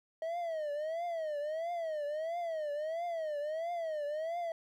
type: tone with vibrato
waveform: triangle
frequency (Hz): 636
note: D#5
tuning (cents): +38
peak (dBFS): -32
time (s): 0.22-4.52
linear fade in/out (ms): 2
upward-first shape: triangle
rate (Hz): 1.5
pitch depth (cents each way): 180
effects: 12-bit